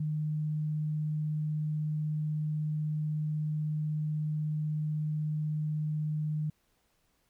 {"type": "tone", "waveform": "sine", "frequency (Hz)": 152.7, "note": "D#3", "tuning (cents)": -32, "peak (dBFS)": -29, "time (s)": [0, 6.5], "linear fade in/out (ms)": 5, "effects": ["pink hiss -73 dBFS RMS until 7.29 s"]}